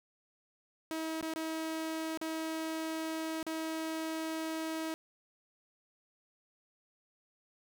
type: tone with dropouts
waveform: sawtooth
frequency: 320.3 Hz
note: E4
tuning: 50 cents flat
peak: -31 dBFS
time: 0.91-4.94 s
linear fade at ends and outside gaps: 0 ms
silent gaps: 1.211-1.227 / 1.337-1.36 / 2.174-2.214 / 3.428-3.466 s
effects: none